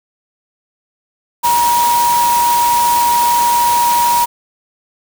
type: tone in noise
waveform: sine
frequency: 954 Hz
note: A#5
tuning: 40 cents sharp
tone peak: -10 dBFS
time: 1.43-4.26 s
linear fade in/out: 20 ms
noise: white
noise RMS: -20 dBFS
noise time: 1.43-4.26 s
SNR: +7 dB
effects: none